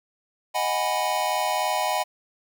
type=chord; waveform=square; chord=G# minor seventh; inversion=second; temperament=equal with one note detuned; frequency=622.3 / 740 / 823.4 / 987.8 Hz; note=D#5 / F#5 / G#5 / B5; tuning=0 / 0 / -15 / 0 cents; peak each=-30 / -28 / -29 / -29 dBFS; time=0.54-2.04 s; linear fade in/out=20 ms; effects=none